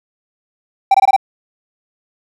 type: tone bursts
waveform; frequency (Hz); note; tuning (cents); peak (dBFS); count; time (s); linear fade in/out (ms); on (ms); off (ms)
triangle; 780; G5; -9; -4; 5; 0.91-1.164; 5; 34; 21
effects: none